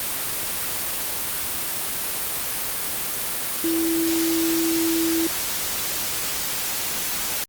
sine tone in noise, 329.6 Hz, E4, in tune, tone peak -20 dBFS, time 3.64-5.27 s, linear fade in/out 2 ms, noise white, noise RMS -26 dBFS, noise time 0-7.44 s, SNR +3 dB, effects Opus 32 kbps

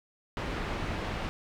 pink low-pass noise, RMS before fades -34 dBFS, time 0.37-1.29 s, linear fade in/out 0 ms, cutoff 2700 Hz, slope 12 dB/octave, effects none

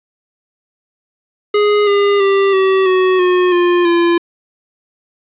square tone with pitch steps, 415.7 / 404.3 / 393.3 / 382.5 / 372.1 / 361.9 / 352 / 342.4 Hz, G#4 / G#4 / G4 / G4 / F#4 / F#4 / F4 / F4, +2 / -46 / +6 / -42 / +10 / -38 / +14 / -34 cents, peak -10 dBFS, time 1.54-4.18 s, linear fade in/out 5 ms, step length 330 ms, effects resampled to 8000 Hz + 7-bit

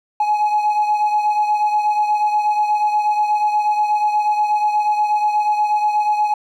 triangle beating tone pair, 841 / 849.3 Hz, G#5 / G#5, +22 / +39 cents, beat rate 8.3 Hz, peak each -12 / -19 dBFS, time 0.2-6.34 s, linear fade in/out 5 ms, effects tanh soft clip ceiling -10 dBFS

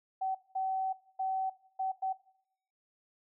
sine tone bursts at uneven times, 762 Hz, G5, 49 cents flat, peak -30 dBFS, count 5, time 0.21-0.35 / 0.55-0.93 / 1.19-1.5 / 1.79-1.92 / 2.02-2.13 s, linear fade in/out 10 ms, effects noise-tail reverb RT60 0.7 s tail -19 dB re dry

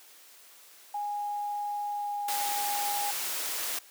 sine tone with pitch glide, 824 to 818.8 Hz, G#5 to G#5, -14 to -25 cents, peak -30 dBFS, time 0.94-3.11 s, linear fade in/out 5 ms, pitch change -11 cents, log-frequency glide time 1.88-2.26 s
white noise, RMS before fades -33 dBFS, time 2.28-3.79 s, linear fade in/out 5 ms
effects white hiss -54 dBFS RMS until 3.9 s + high-pass 400 Hz 12 dB/octave

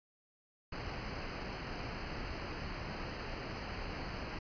pink band-stop noise, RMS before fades -41 dBFS, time 0.72-4.39 s, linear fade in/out 5 ms, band 3000 to 4200 Hz, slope 96 dB/octave, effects resampled to 11025 Hz

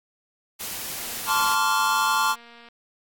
white noise, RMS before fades -32 dBFS, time 0.59-1.56 s, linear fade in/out 20 ms
click train, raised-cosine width 0.3 ms, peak -32 dBFS, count 402, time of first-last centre 0.98-2.686 s, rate 235 Hz
square chord, D minor seventh, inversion second, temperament equal with one note detuned, 880 / 1046.5 / 1147.8 / 1396.9 Hz, A5 / C6 / D6 / F6, 0 / 0 / -40 / 0 cents, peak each -26 dBFS, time 1.26-2.36 s, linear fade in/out 50 ms
effects AAC 64 kbps

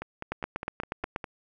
two click trains, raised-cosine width 0.5 ms, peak -20 / -15 dBFS, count 7 / 8, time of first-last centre 0.02-1.242 / 0.32-1.161 s, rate 4.91 / 8.32 Hz, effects none

